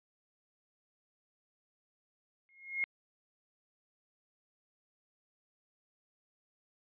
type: tone with exponential growth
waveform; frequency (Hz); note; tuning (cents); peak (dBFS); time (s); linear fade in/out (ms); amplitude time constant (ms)
sine; 2150; C7; +47; -27; 2.49-2.84; 0; 76
effects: resampled to 8000 Hz